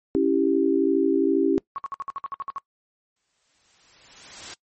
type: chord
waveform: sine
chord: C# diminished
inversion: none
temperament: equal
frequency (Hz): 277.2 / 329.6 / 392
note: C#4 / E4 / G4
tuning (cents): 0 / 0 / 0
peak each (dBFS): -22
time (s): 0.15-1.58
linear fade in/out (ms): 0
type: tone bursts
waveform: sine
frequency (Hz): 1108.7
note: C#6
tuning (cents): 0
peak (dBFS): -27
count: 11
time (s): 1.76-2.582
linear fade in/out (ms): 0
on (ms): 22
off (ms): 58
type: noise with exponential growth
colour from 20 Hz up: white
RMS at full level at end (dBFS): -35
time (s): 3.16-4.54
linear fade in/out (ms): 5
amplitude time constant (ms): 300
effects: noise-tail reverb RT60 0.1 s tail -22 dB re dry + MP3 32 kbps